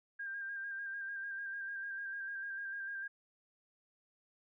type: tone with vibrato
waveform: sine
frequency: 1600 Hz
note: G6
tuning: 35 cents sharp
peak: -39 dBFS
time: 0.19-3.08 s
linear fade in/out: 10 ms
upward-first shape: square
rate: 6.7 Hz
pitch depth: 27 cents each way
effects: none